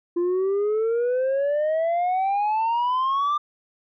sine exponential sweep, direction up, 343 to 1200 Hz, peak -17 dBFS, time 0.16-3.38 s, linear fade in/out 10 ms, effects tanh soft clip ceiling -19 dBFS

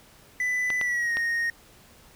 triangle tone with pitch glide, 1994 to 1860.5 Hz, B6 to A#6, +16 to -4 cents, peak -22 dBFS, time 0.4-1.5 s, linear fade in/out 2 ms, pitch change -120 cents, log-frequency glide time 0.79-1.14 s
clicks, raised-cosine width 0.3 ms, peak -16 dBFS, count 3, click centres 0.703 / 0.813 / 1.17 s
effects pink hiss -54 dBFS RMS until 2.15 s

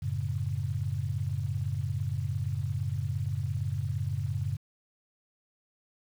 sine chord, F# minor, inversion none, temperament equal, 92.5 / 110 / 138.59 Hz, F#2 / A2 / C#3, 0 / 0 / 0 cents, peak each -33 dBFS, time 0.02-4.57 s, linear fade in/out 10 ms, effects 9-bit

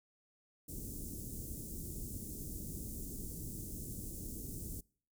pink band-stop noise, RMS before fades -44 dBFS, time 0.68-4.81 s, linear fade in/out 10 ms, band 350 to 7400 Hz, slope 24 dB/octave, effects noise-tail reverb RT60 0.5 s tail -26 dB re dry

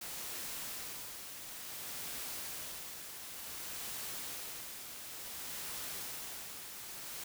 white noise with tremolo, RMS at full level -42 dBFS, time 0.01-7.24 s, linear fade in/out 5 ms, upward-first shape sine, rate 0.56 Hz, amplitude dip 45%, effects none

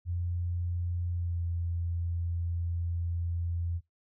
sine tone with pitch glide, 87.31 to 85.41 Hz, F2 to F2, 0 to -38 cents, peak -29 dBFS, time 0.05-3.81 s, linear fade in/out 50 ms, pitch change -38 cents, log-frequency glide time 1.11-1.43 s, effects noise-tail reverb RT60 0.2 s tail -24 dB re dry

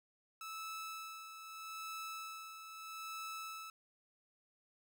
sawtooth tone with tremolo, 1309 Hz, E6, 13 cents flat, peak -39 dBFS, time 0.41-3.7 s, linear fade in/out 2 ms, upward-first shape sine, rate 0.79 Hz, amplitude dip 55%, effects none

